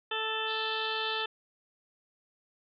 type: harmonic tone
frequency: 440 Hz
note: A4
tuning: in tune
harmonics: 1 / 2 / 3 / 4 / 6 / 7 / 8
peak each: -38 / -38 / -38 / -38 / -38 / -38 / -38 dBFS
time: 0.11-1.26 s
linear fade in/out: 5 ms
type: band-pass noise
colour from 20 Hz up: white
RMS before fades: -44 dBFS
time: 0.46-1.26 s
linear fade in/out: 50 ms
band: 3300 to 4400 Hz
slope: 96 dB/octave
effects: none